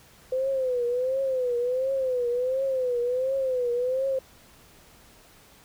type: tone with vibrato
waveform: sine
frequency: 509 Hz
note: C5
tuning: 48 cents flat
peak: -23 dBFS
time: 0.32-4.19 s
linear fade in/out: 5 ms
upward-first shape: triangle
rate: 1.4 Hz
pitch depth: 120 cents each way
effects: pink hiss -54 dBFS RMS until 5.64 s